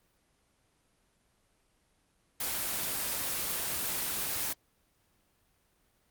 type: noise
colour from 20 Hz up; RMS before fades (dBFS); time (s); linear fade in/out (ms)
white; -33; 2.4-4.53; 5
effects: pink hiss -71 dBFS RMS until 6.1 s + Opus 24 kbps